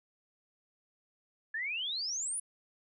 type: exponential sweep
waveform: sine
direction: up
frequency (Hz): 1700 to 10310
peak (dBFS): -33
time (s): 1.54-2.4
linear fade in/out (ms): 5
effects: none